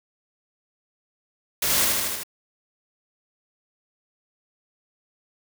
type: noise with echo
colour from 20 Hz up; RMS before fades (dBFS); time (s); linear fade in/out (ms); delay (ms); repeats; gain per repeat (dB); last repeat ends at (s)
white; -23; 1.62-1.85; 5; 77; 5; -2; 2.235
effects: none